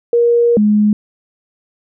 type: tone pair in turn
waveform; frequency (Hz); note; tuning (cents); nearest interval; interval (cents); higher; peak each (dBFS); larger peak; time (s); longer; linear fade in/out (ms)
sine; 472.9 / 209.9; A#4 / G#3; +25 / +19; octave + major second; 1406; first; -8; neither; 0.13-0.57 / 0.57-0.93; first; 2
effects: none